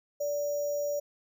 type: tone with sample-and-hold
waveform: sine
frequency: 580 Hz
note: D5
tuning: 22 cents flat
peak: -28 dBFS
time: 0.2-1 s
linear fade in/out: 10 ms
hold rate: 6300 Hz
effects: none